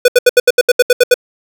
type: tone bursts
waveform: square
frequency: 493.9 Hz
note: B4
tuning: in tune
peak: -4 dBFS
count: 11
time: 0.05-1.142 s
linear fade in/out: 5 ms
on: 32 ms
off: 74 ms
effects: none